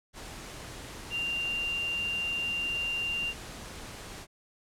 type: tone in noise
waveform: sine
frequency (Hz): 2783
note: F7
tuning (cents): -7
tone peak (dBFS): -29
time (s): 1.1-3.34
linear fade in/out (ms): 50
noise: pink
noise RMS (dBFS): -43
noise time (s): 0.13-4.27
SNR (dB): +11
effects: low-pass 10000 Hz 12 dB/octave